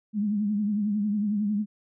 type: tone with vibrato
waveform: sine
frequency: 207.7 Hz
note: G#3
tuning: in tune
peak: -23 dBFS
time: 0.13-1.66 s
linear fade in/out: 50 ms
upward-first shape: triangle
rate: 11 Hz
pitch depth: 81 cents each way
effects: none